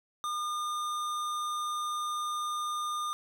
sine tone with hard clipping, 1212 Hz, D#6, 46 cents flat, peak -33 dBFS, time 0.24-3.13 s, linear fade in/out 0 ms, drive 15 dB, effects none

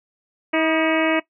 harmonic tone with a mistuned harmonic, 320 Hz, D#4, 49 cents sharp, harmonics 1 / 2 / 3 / 4 / 5 / 6 / 7 / 8 / 9, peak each -20 / -22 / -28 / -29 / -31 / -28 / -26 / -30 / -33 dBFS, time 0.53-1.2 s, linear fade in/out 10 ms, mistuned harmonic 4, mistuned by -55 cents, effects noise-tail reverb RT60 0.1 s tail -18 dB re dry

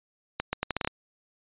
accelerating click train, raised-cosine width 0.3 ms, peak -11 dBFS, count 8, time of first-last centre 0.4-0.875 s, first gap 130 ms, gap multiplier 0.77, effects resampled to 8000 Hz

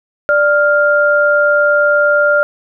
sine tone pair together, 588.6 / 1400 Hz, D5 / F6, +4 / +4 cents, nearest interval octave + minor third, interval 1500 cents, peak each -11 dBFS, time 0.29-2.43 s, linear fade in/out 0 ms, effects none

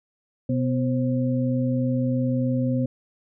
sine tone cluster, 126.5 / 249.8 / 529 Hz, B2 / B3 / C5, +42 / +20 / +19 cents, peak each -24 / -23 / -30 dBFS, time 0.49-2.86 s, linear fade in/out 5 ms, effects none

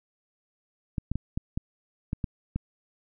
clicks, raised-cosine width 5 ms, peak -16 dBFS, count 8, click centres 0.982 / 1.116 / 1.156 / 1.375 / 1.575 / 2.131 / 2.242 / 2.56 s, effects none

